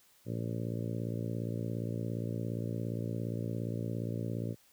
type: harmonic tone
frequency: 57.3 Hz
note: A#1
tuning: 29 cents flat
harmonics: 2 / 3 / 4 / 5 / 6 / 7 / 8 / 9 / 10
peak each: -36 / -40 / -42 / -44 / -46 / -47 / -48 / -49 / -50 dBFS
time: 0.25-4.56 s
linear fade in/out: 50 ms
effects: white hiss -65 dBFS RMS until 4.72 s